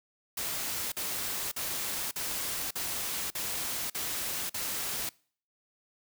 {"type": "noise bursts", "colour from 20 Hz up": "white", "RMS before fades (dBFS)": -34, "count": 8, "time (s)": [0.37, 5.092], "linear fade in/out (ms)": 5, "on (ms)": 550, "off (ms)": 46, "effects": ["noise-tail reverb RT60 0.5 s tail -25 dB re dry"]}